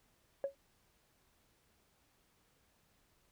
sine tone with exponential decay, 553 Hz, C#5, 4 cents flat, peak -28 dBFS, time 0.44-0.55 s, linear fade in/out 1 ms, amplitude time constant 22 ms, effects tanh soft clip ceiling -28 dBFS + pink hiss -73 dBFS RMS until 3.31 s

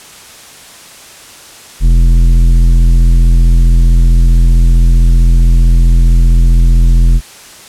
triangle tone with tanh clipping, 42.28 Hz, E1, 45 cents sharp, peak -5 dBFS, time 1.8-7.21 s, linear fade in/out 50 ms, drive 15 dB, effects white hiss -34 dBFS RMS until 7.68 s + low-pass 10000 Hz 12 dB/octave

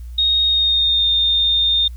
sine tone with pitch glide, 3729 to 3642 Hz, A#7 to A#7, 0 to -41 cents, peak -13 dBFS, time 0.18-1.88 s, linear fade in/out 5 ms, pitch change -41 cents, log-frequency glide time 0.45-1.07 s, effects added 60 Hz sine -29 dBFS peak until 1.96 s + white hiss -56 dBFS RMS until 1.96 s

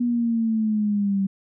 sine linear sweep, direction down, 243.2 to 192.8 Hz, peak -19 dBFS, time 0-1.27 s, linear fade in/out 10 ms, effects none

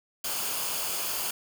white noise with comb filter, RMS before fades -31 dBFS, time 0.24-1.31 s, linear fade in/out 5 ms, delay 0.52 ms, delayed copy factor -0.5, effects none

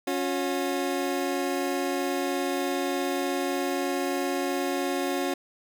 25% pulse tone pair together, 277.2 / 360.4 Hz, C#4 / F#4, 0 / -45 cents, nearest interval perfect fourth, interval 455 cents, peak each -25 dBFS, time 0.07-5.34 s, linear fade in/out 5 ms, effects none

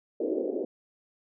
pink band-pass noise, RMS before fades -30 dBFS, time 0.2-0.65 s, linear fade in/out 5 ms, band 290 to 540 Hz, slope 48 dB/octave, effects none

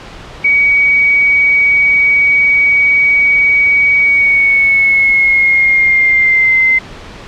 sine tone with pitch glide, 2259 to 2072 Hz, C#7 to C7, +32 to -17 cents, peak -6 dBFS, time 0.44-6.79 s, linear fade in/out 10 ms, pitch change -149 cents, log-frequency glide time 4-6.57 s, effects pink hiss -31 dBFS RMS until 7.27 s + low-pass 4000 Hz 12 dB/octave

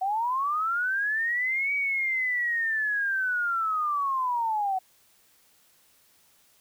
sine linear two-way sweep, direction up then down, 740 to 2277 to 740 Hz, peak -24 dBFS, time 0.01-4.79 s, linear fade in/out 10 ms, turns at 1.74 s, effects white hiss -62 dBFS RMS until 6.6 s

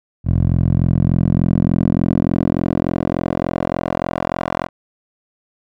10% pulse tone with band-pass filter sweep, 43.41 Hz, F1, 10 cents flat, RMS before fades -17 dBFS, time 0.24-4.69 s, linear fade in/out 50 ms, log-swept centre 97 to 900 Hz, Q 1.2, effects none

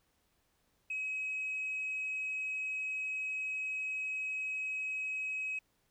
sine tone, 2548 Hz, D#7, 41 cents sharp, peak -33 dBFS, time 0.9-5.59 s, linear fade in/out 5 ms, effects tanh soft clip ceiling -31 dBFS + pink hiss -75 dBFS RMS until 5.9 s

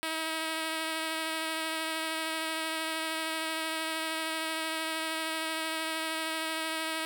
5% pulse tone with vibrato, 320 Hz, D#4, 49 cents sharp, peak -20 dBFS, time 0.03-7.05 s, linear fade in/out 0 ms, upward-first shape triangle, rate 13 Hz, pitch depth 17 cents each way, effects none

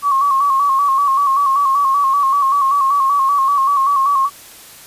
sine tone with vibrato, 1108.7 Hz, C#6, in tune, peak -11 dBFS, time 0.02-4.3 s, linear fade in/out 50 ms, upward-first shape square, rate 5.2 Hz, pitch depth 52 cents each way, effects white hiss -39 dBFS RMS until 4.86 s + resampled to 32000 Hz

